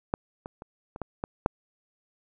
clicks, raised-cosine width 1 ms, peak -11 / -23 / -27 / -25 / -18 / -16 / -7 dBFS, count 7, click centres 0.139 / 0.459 / 0.621 / 0.961 / 1.017 / 1.239 / 1.461 s, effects none

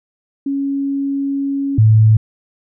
sine tone pair in turn, 277.2 / 109.44 Hz, C#4 / A2, 0 / -9 cents, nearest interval octave + major third, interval 1609 cents, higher first, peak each -16 / -6 dBFS, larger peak second, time 0.46-1.78 / 1.78-2.17 s, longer first, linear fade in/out 5 ms, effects none

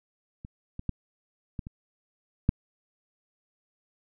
clicks, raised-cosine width 5 ms, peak -28 / -24 / -16 / -21 / -26 / -8 dBFS, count 6, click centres 0.449 / 0.794 / 0.893 / 1.592 / 1.669 / 2.491 s, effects none

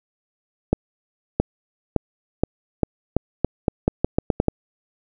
accelerating click train, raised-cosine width 2 ms, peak -3 dBFS, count 14, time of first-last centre 0.73-4.483 s, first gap 670 ms, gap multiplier 0.84, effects none

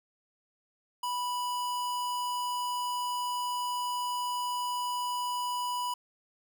square tone, 984 Hz, B5, 7 cents flat, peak -31 dBFS, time 1.03-5.94 s, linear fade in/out 5 ms, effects 11-bit

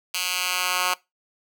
10% pulse tone with high-pass filter sweep, 181.5 Hz, F#3, 33 cents flat, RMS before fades -25 dBFS, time 0.14-0.94 s, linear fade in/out 5 ms, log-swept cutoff 2900 to 1200 Hz, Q 1, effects noise-tail reverb RT60 0.2 s tail -21 dB re dry

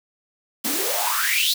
white noise with high-pass filter sweep, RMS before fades -22 dBFS, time 0.64-1.54 s, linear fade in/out 10 ms, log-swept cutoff 220 to 4200 Hz, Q 8.2, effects none

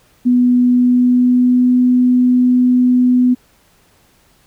sine tone with pitch glide, 246.9 to 249.5 Hz, B3 to B3, 0 to +18 cents, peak -8 dBFS, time 0.25-3.35 s, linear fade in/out 20 ms, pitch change +18 cents, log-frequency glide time 0.64-1.78 s, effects pink hiss -53 dBFS RMS until 4.46 s

